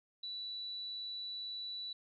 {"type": "tone", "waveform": "sine", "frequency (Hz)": 3951, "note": "B7", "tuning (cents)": 0, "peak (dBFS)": -40, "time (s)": [0.23, 1.93], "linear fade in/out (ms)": 5, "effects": []}